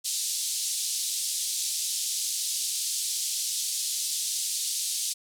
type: band-pass noise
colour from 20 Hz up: white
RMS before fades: -30 dBFS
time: 0.04-5.14 s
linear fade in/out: 20 ms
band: 3700 to 10000 Hz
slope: 24 dB/octave
effects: none